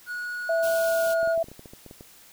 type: tone with pitch glide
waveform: triangle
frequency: 1457 to 1436.9 Hz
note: F#6 to F6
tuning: -27 to +49 cents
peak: -28 dBFS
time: 0.06-1.36 s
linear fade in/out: 50 ms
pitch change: -24 cents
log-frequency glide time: 0.69-1.1 s
type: tone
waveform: sine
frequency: 661 Hz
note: E5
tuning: 5 cents sharp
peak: -21 dBFS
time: 0.49-1.43 s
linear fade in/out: 5 ms
type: band-stop noise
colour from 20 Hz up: white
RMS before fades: -37 dBFS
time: 0.62-1.15 s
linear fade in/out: 20 ms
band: 1100 to 2500 Hz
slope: 48 dB/octave
type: clicks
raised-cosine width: 2 ms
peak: -30 dBFS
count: 12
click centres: 1.23 / 1.275 / 1.377 / 1.442 / 1.485 / 1.516 / 1.594 / 1.658 / 1.735 / 1.863 / 1.911 / 2.009 s
effects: white hiss -52 dBFS RMS until 2.32 s

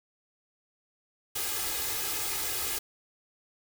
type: noise with comb filter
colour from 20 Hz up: white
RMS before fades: -32 dBFS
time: 1.35-2.79 s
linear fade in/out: 10 ms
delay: 2.4 ms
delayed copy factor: +0.85
effects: none

